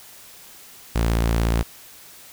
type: tone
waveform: sawtooth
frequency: 56.8 Hz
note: A#1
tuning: 44 cents flat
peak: -14 dBFS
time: 0.95-1.63 s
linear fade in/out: 10 ms
effects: white hiss -45 dBFS RMS until 2.32 s

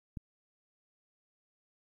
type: click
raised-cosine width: 5 ms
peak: -27 dBFS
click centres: 0.172 s
effects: 11-bit

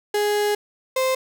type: tone pair in turn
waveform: 35% pulse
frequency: 415.3 / 521.1 Hz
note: G#4 / C5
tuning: 0 / -7 cents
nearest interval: major third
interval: 393 cents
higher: second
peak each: -17 dBFS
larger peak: neither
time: 0.14-0.55 / 0.96-1.15 s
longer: first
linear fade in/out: 5 ms
effects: none

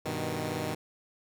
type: chord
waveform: 10% pulse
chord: G augmented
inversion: none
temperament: equal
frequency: 98 / 123.47 / 155.56 Hz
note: G2 / B2 / D#3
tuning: 0 / 0 / 0 cents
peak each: -29 / -28 / -26 dBFS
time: 0.05-0.75 s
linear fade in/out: 10 ms
effects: none

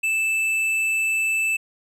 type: tone with tanh clipping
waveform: triangle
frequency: 2637 Hz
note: E7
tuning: in tune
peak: -21 dBFS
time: 0.03-1.57 s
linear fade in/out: 10 ms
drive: 13 dB
effects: none

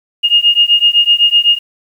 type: beating tone pair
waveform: sine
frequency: 2841 / 2848.9 Hz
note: F7 / F7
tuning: +29 / +34 cents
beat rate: 7.9 Hz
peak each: -10 dBFS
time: 0.23-1.59 s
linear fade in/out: 20 ms
effects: 7-bit

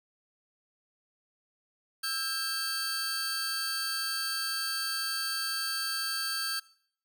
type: tone cluster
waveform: sawtooth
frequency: 1321 / 1602 / 4542 Hz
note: E6 / G6 / C#8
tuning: +3 / +37 / +41 cents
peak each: -36 / -32 / -30 dBFS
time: 2.03-6.6 s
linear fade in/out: 10 ms
effects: noise-tail reverb RT60 0.6 s tail -21 dB re dry

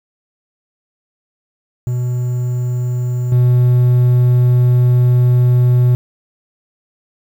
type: tone with level steps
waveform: triangle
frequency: 123.8 Hz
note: B2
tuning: 5 cents sharp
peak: -13 / -6 dBFS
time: 1.87-5.95 s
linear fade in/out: 0 ms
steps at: 3.32 s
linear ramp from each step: 2 ms
effects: 7-bit

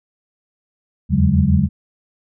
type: tone cluster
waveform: sine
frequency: 80.4 / 87.1 / 140.4 / 184.1 / 204 Hz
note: E2 / F2 / C#3 / F#3 / G#3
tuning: -43 / -4 / +22 / -8 / -31 cents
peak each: -18 dBFS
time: 1.09-1.69 s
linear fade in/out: 50 ms
effects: none

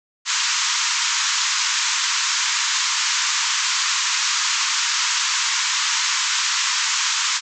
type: band-pass noise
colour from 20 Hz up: white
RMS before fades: -21 dBFS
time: 0.25-7.41 s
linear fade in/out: 50 ms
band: 920 to 7400 Hz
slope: 96 dB/octave
effects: none

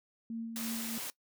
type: tone with tremolo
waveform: sine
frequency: 228.1 Hz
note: A#3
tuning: 37 cents flat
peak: -35 dBFS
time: 0.3-0.98 s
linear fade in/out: 2 ms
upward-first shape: sine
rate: 3.1 Hz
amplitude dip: 40%
type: high-pass noise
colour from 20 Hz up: white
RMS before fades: -40 dBFS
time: 0.56-1.1 s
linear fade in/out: 0 ms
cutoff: 170 Hz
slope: 12 dB/octave
effects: noise-tail reverb RT60 0.1 s tail -20 dB re dry

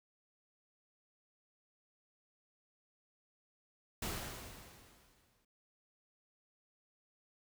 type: noise with exponential decay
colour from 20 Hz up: pink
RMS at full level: -38 dBFS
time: 4.02-5.45 s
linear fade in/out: 5 ms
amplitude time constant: 310 ms
effects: noise-tail reverb RT60 0.1 s tail -24 dB re dry

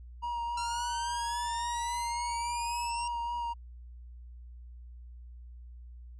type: tone with vibrato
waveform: triangle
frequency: 947 Hz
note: A#5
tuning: 27 cents sharp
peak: -30 dBFS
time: 0.22-3.54 s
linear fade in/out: 20 ms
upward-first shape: sine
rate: 3.6 Hz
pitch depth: 17 cents each way
type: exponential sweep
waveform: 10% pulse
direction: up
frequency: 1363 to 2794 Hz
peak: -29 dBFS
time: 0.57-3.08 s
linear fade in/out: 5 ms
effects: added 60 Hz sine -45 dBFS peak until 6.19 s + resampled to 22050 Hz

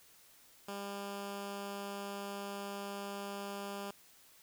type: tone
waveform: 10% pulse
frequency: 200 Hz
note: G3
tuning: 35 cents sharp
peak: -32 dBFS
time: 0.68-3.91 s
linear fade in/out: 5 ms
effects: white hiss -62 dBFS RMS until 4.42 s

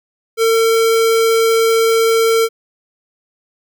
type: tone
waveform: square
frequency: 452.6 Hz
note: A4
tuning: 49 cents sharp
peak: -11 dBFS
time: 0.37-2.49 s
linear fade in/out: 50 ms
effects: none

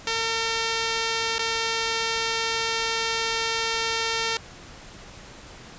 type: tone with dropouts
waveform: 5% pulse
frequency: 453.8 Hz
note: A#4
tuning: 47 cents flat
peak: -12 dBFS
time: 0.07-4.37 s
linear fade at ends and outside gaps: 1 ms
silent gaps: 1.382-1.392 s
effects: pink hiss -44 dBFS RMS until 5.78 s + resampled to 16000 Hz

